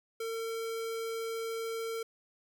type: tone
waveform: square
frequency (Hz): 453.4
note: A#4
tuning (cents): -48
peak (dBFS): -35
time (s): 0.2-2.03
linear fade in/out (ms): 5
effects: none